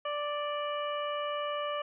harmonic tone, 587.3 Hz, D5, in tune, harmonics 1 / 2 / 3 / 4 / 5, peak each -34 / -35 / -45 / -46 / -42 dBFS, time 0.05-1.82 s, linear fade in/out 5 ms, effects none

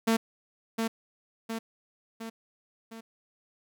sawtooth tone with echo, 225.9 Hz, A3, 46 cents sharp, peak -18 dBFS, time 0.07-0.17 s, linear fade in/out 10 ms, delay 710 ms, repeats 4, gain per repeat -5 dB, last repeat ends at 3.01 s, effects none

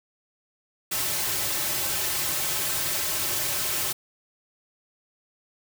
white noise with comb filter, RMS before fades -27 dBFS, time 0.91-3.93 s, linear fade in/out 10 ms, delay 4.2 ms, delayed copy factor -0.85, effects none

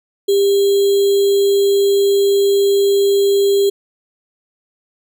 sine tone with sample-and-hold, 398.1 Hz, G4, 27 cents sharp, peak -10 dBFS, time 0.28-3.7 s, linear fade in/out 10 ms, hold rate 3675 Hz, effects none

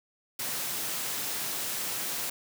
white high-pass noise, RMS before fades -33 dBFS, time 0.39-2.3 s, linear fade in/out 5 ms, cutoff 100 Hz, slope 48 dB/octave, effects none

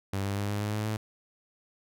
sawtooth tone with pitch steps, 98 / 99.66 / 101.34 / 103.05 / 104.79 / 106.56 / 108.36 Hz, G2 / G2 / G#2 / G#2 / G#2 / G#2 / A2, 0 / +29 / -42 / -13 / +16 / +45 / -26 cents, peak -25 dBFS, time 0.13-0.97 s, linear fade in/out 5 ms, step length 120 ms, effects none

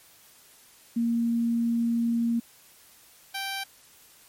sine / 10% pulse tone pair in turn, 233.1 / 782.1 Hz, A#3 / G5, 0 / -4 cents, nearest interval octave + major sixth, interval 2096 cents, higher second, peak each -22 dBFS, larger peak neither, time 0.96-2.4 / 3.34-3.64 s, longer first, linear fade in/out 10 ms, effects white hiss -55 dBFS RMS until 4.28 s + MP3 64 kbps

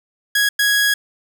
sawtooth tone bursts at uneven times, 1661.2 Hz, G#6, in tune, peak -10 dBFS, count 2, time 0.35-0.49 / 0.59-0.94 s, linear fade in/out 5 ms, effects none

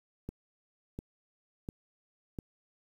click train, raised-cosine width 3 ms, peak -25 dBFS, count 4, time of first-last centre 0.29-2.388 s, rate 1.43 Hz, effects 9-bit

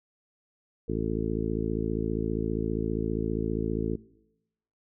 harmonic tone, 55 Hz, A1, in tune, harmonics 1 / 2 / 3 / 4 / 5 / 6 / 7 / 8, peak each -35 / -35 / -35 / -35 / -35 / -35 / -35 / -35 dBFS, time 0.88-3.96 s, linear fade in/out 10 ms, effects noise-tail reverb RT60 0.9 s tail -21 dB re dry

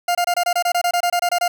40% pulse tone bursts, 703 Hz, F5, 11 cents sharp, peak -15 dBFS, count 15, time 0.08-1.48 s, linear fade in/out 5 ms, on 70 ms, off 25 ms, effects none

